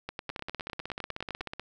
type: two click trains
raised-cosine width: 0.3 ms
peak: -20 / -19 dBFS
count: 22 / 14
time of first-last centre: 0.3-1.596 / 0.09-1.408 s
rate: 16.2 / 9.86 Hz
effects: none